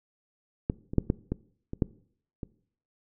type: clicks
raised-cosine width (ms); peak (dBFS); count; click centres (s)
3; -12 / -22 / -7 / -10 / -15 / -21 / -10 / -22; 8; 0.699 / 0.935 / 0.983 / 1.101 / 1.32 / 1.734 / 1.822 / 2.432
effects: noise-tail reverb RT60 0.6 s tail -21 dB re dry